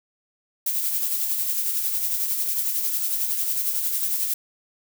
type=noise with tremolo; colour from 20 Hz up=violet; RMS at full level=-23 dBFS; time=0.66-4.34 s; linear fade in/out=5 ms; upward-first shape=sine; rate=11 Hz; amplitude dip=40%; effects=none